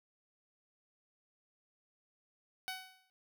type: tone with exponential decay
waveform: 10% pulse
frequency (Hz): 750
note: F#5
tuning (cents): +23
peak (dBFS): -28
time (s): 2.68-3.1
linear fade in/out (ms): 0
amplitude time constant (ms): 90
effects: none